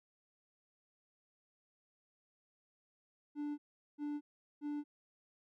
triangle tone bursts, 293.7 Hz, D4, in tune, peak -35 dBFS, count 3, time 3.35-4.84 s, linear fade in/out 50 ms, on 230 ms, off 400 ms, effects none

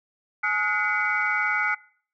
sine tone cluster, 845 / 1268 / 1451 / 2038 / 2245 Hz, G#5 / D#6 / F#6 / C7 / C#7, +30 / +32 / -34 / -46 / +21 cents, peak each -32 / -30 / -25 / -27 / -28 dBFS, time 0.43-1.75 s, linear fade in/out 10 ms, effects noise-tail reverb RT60 0.5 s tail -21 dB re dry + tanh soft clip ceiling -11 dBFS

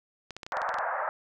clicks, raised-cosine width 0.2 ms, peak -22 dBFS, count 10, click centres 0.307 / 0.366 / 0.432 / 0.465 / 0.522 / 0.57 / 0.618 / 0.691 / 0.742 / 0.786 s
pink band-pass noise, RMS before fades -31 dBFS, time 0.52-1.09 s, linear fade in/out 0 ms, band 590 to 1700 Hz, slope 48 dB/octave
effects none

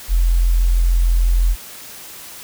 sine tone, 43.13 Hz, F1, 21 cents flat, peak -11 dBFS, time 0.08-1.56 s, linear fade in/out 50 ms, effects white hiss -36 dBFS RMS until 2.43 s

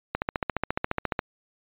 click train, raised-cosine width 0.5 ms, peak -10 dBFS, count 16, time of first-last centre 0.15-1.192 s, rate 14.4 Hz, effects resampled to 8000 Hz

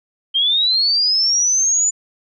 sine linear sweep, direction up, 3136 to 7040 Hz, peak -13 dBFS, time 0.34-1.91 s, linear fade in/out 20 ms, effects none

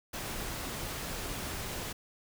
pink noise, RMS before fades -38 dBFS, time 0.13-1.93 s, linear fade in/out 10 ms, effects none

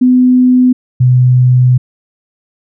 sine tone pair in turn, 252 / 126 Hz, B3 / B2, +35 / +35 cents, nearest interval octave, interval 1200 cents, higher first, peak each -4 dBFS, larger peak neither, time 0.01-0.73 / 1-1.78 s, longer second, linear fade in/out 10 ms, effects none

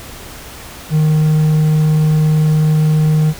triangle tone, 154.7 Hz, D#3, 10 cents flat, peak -7 dBFS, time 0.9-3.34 s, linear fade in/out 50 ms, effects added 63 Hz sine -41 dBFS peak until 3.39 s + pink hiss -33 dBFS RMS until 3.39 s

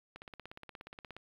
click train, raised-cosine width 0.3 ms, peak -30 dBFS, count 18, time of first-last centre 0.16-1.166 s, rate 16.9 Hz, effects low-pass 4000 Hz 12 dB/octave + 10-bit

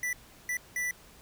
square tone bursts at uneven times, 1975.5 Hz, B6, in tune, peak -30 dBFS, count 3, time 0.03-0.13 / 0.49-0.57 / 0.76-0.91 s, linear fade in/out 2 ms, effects pink hiss -55 dBFS RMS until 1.21 s

